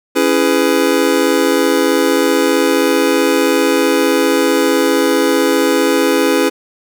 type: chord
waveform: square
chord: C# minor seventh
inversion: none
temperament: just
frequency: 277.2 / 332.6 / 415.8 / 498.9 Hz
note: C#4 / E4 / G#4 / B4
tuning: 0 / +16 / +2 / +17 cents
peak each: -17 dBFS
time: 0.15-6.5 s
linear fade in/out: 20 ms
effects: none